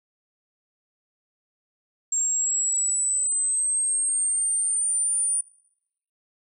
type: exponential sweep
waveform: sine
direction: up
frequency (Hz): 7459 to 9400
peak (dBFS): -21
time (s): 2.12-5.41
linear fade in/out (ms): 5
effects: noise-tail reverb RT60 0.8 s tail -23 dB re dry